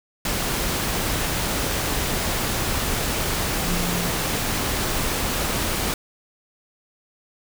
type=tone in noise; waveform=sine; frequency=174.61 Hz; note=F3; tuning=in tune; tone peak=-26 dBFS; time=3.63-4.1 s; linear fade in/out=2 ms; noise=pink; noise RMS=-24 dBFS; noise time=0.25-5.94 s; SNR=-5 dB; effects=none